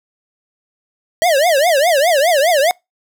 square tone with vibrato, 622 Hz, D#5, 1 cent flat, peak -11 dBFS, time 1.22-2.71 s, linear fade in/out 0 ms, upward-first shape triangle, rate 4.9 Hz, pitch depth 300 cents each way, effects noise-tail reverb RT60 0.2 s tail -26 dB re dry

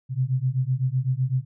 sine beating tone pair, 125.7 / 133.6 Hz, B2 / C3, +31 / +36 cents, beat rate 7.9 Hz, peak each -24 dBFS, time 0.09-1.45 s, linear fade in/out 50 ms, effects none

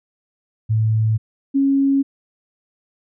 sine tone pair in turn, 110 / 274.8 Hz, A2 / C#4, 0 / -15 cents, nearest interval octave + major third, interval 1585 cents, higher second, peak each -14 / -13 dBFS, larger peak second, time 0.69-1.18 / 1.54-2.03 s, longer neither, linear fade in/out 20 ms, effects none

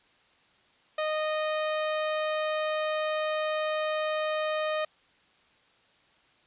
sawtooth tone, 618 Hz, D#5, 12 cents flat, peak -23 dBFS, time 0.98-4.85 s, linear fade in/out 5 ms, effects white hiss -63 dBFS RMS until 6.46 s + resampled to 8000 Hz

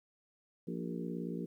harmonic tone with a mistuned harmonic, 58.27 Hz, A#1, in tune, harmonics 3 / 4 / 5 / 6 / 7 / 8, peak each -40 / -42 / -44 / -46 / -47 / -48 dBFS, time 0.67-1.46 s, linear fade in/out 10 ms, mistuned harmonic 6, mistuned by +48 cents, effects 12-bit

